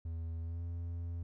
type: tone with pitch glide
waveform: triangle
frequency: 82.41 to 85.22 Hz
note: E2 to F2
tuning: 0 to -42 cents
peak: -35 dBFS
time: 0.05-1.23 s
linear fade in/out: 5 ms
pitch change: +58 cents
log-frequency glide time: 0.41-0.62 s
effects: none